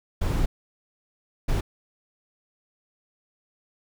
brown noise bursts at uneven times, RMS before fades -23 dBFS, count 2, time 0.21-0.46 / 1.48-1.61 s, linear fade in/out 10 ms, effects none

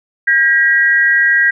sine tone pair together, 1612.3 / 1915 Hz, G6 / A#6, +48 / +46 cents, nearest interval minor third, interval 298 cents, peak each -11 dBFS, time 0.27-1.51 s, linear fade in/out 10 ms, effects none

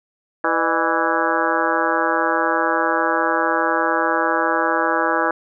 harmonic tone with a mistuned harmonic, 164.81 Hz, E3, in tune, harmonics 2 / 3 / 4 / 5 / 6 / 7 / 8 / 9 / 10, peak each -25 / -25 / -25 / -25 / -25 / -25 / -25 / -25 / -25 dBFS, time 0.44-5.31 s, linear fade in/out 2 ms, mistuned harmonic 4, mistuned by -120 cents, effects none

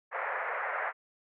white band-pass noise, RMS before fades -34 dBFS, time 0.11-0.93 s, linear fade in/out 50 ms, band 490 to 2000 Hz, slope 48 dB/octave, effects none

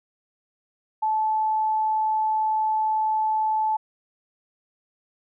sine tone, 869 Hz, A5, 22 cents flat, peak -20 dBFS, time 1.02-3.77 s, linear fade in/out 10 ms, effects none

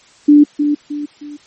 sine tone with echo, 293.7 Hz, D4, in tune, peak -3 dBFS, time 0.28-0.44 s, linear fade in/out 10 ms, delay 310 ms, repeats 3, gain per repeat -8 dB, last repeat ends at 1.37 s, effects white hiss -47 dBFS RMS until 1.46 s + MP3 32 kbps

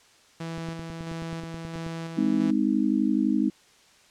sawtooth tone with tremolo, 164.81 Hz, E3, in tune, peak -28 dBFS, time 0.4-2.51 s, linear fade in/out 5 ms, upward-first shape square, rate 1.5 Hz, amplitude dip 30%
click train, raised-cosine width 3 ms, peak -26 dBFS, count 13, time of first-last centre 0.58-1.865 s, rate 9.34 Hz
sine chord, Ab major, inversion none, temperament just, 207.7 / 259.6 / 311.5 Hz, Ab3 / C4 / Eb4, 0 / -13 / +2 cents, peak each -25 dBFS, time 2.17-3.5 s, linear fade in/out 10 ms
effects white hiss -57 dBFS RMS until 4.1 s + low-pass 7000 Hz 12 dB/octave

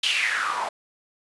white noise with band-pass filter sweep, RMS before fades -25 dBFS, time 0.03-0.69 s, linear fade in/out 5 ms, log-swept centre 3300 to 790 Hz, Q 5.4, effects resampled to 24000 Hz

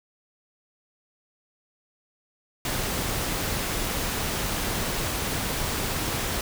pink noise, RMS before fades -28 dBFS, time 2.65-6.41 s, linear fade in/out 2 ms, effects none

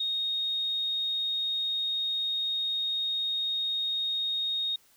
sine tone, 3722 Hz, A#7, 3 cents flat, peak -27 dBFS, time 0-4.76 s, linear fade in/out 5 ms, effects white hiss -62 dBFS RMS until 4.96 s

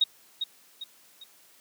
sine tone with echo, 3753 Hz, A#7, 11 cents sharp, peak -18 dBFS, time 0.01-0.04 s, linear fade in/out 5 ms, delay 400 ms, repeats 3, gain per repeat -8 dB, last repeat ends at 1.24 s, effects white hiss -58 dBFS RMS until 1.6 s + high-pass 150 Hz 12 dB/octave

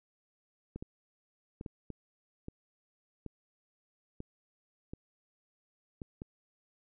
clicks, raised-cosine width 3 ms, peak -28 dBFS, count 11, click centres 0.76 / 0.825 / 1.611 / 1.662 / 1.903 / 2.484 / 3.263 / 4.204 / 4.935 / 6.018 / 6.219 s, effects none

